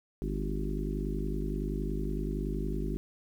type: harmonic tone with a mistuned harmonic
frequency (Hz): 50.7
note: G#1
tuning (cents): -41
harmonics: 1 / 3 / 4 / 5 / 6 / 7 / 8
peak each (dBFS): -33 / -38 / -39 / -40 / -41 / -41 / -42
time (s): 0.22-2.97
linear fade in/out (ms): 0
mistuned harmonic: 8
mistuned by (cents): -62
effects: 10-bit